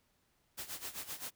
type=noise with tremolo; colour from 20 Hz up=white; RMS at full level=-41 dBFS; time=0.57-1.31 s; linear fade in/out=20 ms; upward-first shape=sine; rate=7.7 Hz; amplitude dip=80%; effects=pink hiss -75 dBFS RMS until 1.35 s